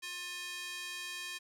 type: tone with high-pass filter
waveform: square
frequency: 354.9 Hz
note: F4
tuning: 28 cents sharp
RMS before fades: -42 dBFS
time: 0.02-1.39 s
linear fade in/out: 20 ms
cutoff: 2300 Hz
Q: 1.3
effects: low-pass 12000 Hz 12 dB/octave + 11-bit